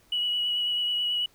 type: tone with vibrato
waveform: triangle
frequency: 2930 Hz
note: F#7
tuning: 18 cents flat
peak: -21 dBFS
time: 0.12-1.26 s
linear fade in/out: 5 ms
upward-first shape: sine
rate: 9.2 Hz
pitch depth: 16 cents each way
effects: tanh soft clip ceiling -22 dBFS + pink hiss -61 dBFS RMS until 1.34 s